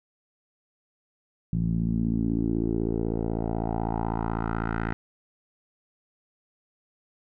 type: tone with low-pass filter sweep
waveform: 10% pulse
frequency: 56 Hz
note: A1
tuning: 31 cents sharp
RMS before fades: -27 dBFS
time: 1.53-4.93 s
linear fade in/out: 0 ms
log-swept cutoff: 160 to 1700 Hz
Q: 3
effects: none